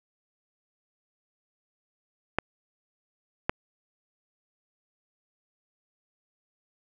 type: clicks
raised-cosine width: 0.5 ms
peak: -8 dBFS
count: 2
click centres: 2.386 / 3.495 s
effects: none